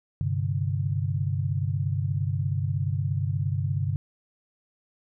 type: chord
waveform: sine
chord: G suspended fourth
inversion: none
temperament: equal with one note detuned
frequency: 98 / 129.98 / 146.83 Hz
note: G2 / C3 / D3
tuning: 0 / -11 / 0 cents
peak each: -27 / -29 / -29 dBFS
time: 0.21-3.96 s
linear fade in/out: 0 ms
effects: none